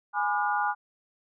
sine chord, G# diminished seventh, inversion none, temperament just, 830.6 / 996.7 / 1196.1 / 1435.3 Hz, G#5 / B5 / D6 / F6, 0 / +16 / +31 / +47 cents, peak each -27 / -32 / -32 / -30 dBFS, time 0.13-0.75 s, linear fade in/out 50 ms, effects none

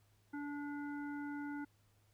harmonic tone, 289.4 Hz, D4, 25 cents flat, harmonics 1 / 3 / 5 / 7, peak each -41 / -51 / -50 / -60 dBFS, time 0.33-1.65 s, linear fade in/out 10 ms, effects added 103 Hz sine -70 dBFS peak until 2.13 s + pink hiss -75 dBFS RMS until 2.13 s

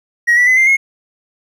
triangle tone with pitch steps, 1896 / 1959.5 / 2025 / 2093 / 2163 Hz, A#6 / B6 / B6 / C7 / C#7, +29 / -14 / +43 / 0 / -43 cents, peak -5 dBFS, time 0.27-0.77 s, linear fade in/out 20 ms, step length 100 ms, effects tanh soft clip ceiling -3 dBFS

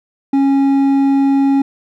triangle tone with hard clipping, 274.7 Hz, C#4, 16 cents flat, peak -11 dBFS, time 0.33-1.62 s, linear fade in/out 5 ms, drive 9 dB, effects none

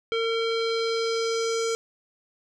square tone with low-pass filter sweep, 455.4 Hz, A#4, 40 cents flat, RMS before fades -26 dBFS, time 0.12-1.75 s, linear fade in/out 0 ms, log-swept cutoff 3100 to 6800 Hz, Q 2.8, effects none

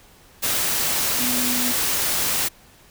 sine tone in noise, 246.9 Hz, B3, in tune, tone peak -26 dBFS, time 1.19-1.73 s, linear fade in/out 20 ms, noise white, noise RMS -22 dBFS, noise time 0.42-2.49 s, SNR -7 dB, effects pink hiss -51 dBFS RMS until 2.9 s

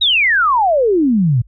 sine exponential sweep, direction down, 3914 to 112 Hz, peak -10 dBFS, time 0.01-1.42 s, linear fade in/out 10 ms, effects added 50 Hz sine -42 dBFS peak until 1.47 s

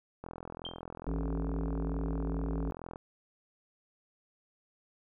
click train, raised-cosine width 1 ms, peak -28 dBFS, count 116, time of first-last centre 0.24-2.959 s, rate 42.3 Hz
sine tone with exponential decay, 3163 Hz, G7, 15 cents sharp, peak -34 dBFS, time 0.65-0.81 s, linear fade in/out 2 ms, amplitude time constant 33 ms
harmonic tone, 55 Hz, A1, in tune, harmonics 1 / 3 / 5 / 7 / 8, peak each -33 / -38 / -38 / -47 / -45 dBFS, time 1.07-2.71 s, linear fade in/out 0 ms
effects none

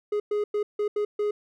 triangle tone bursts at uneven times, 416.5 Hz, G#4, 5 cents sharp, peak -21 dBFS, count 6, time 0.12-0.2 / 0.31-0.44 / 0.54-0.63 / 0.79-0.88 / 0.96-1.05 / 1.19-1.31 s, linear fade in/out 5 ms, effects none

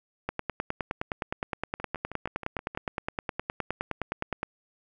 two click trains, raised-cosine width 0.5 ms, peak -23 / -14 dBFS, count 7 / 41, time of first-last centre 1.8-2.749 / 0.29-4.431 s, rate 6.32 / 9.66 Hz, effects none

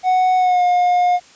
triangle tone with pitch glide, 740 to 715.2 Hz, F#5 to F5, 0 to +41 cents, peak -10 dBFS, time 0.03-1.2 s, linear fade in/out 50 ms, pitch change -59 cents, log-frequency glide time 0.37-0.63 s, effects white hiss -46 dBFS RMS until 1.35 s + resampled to 16000 Hz

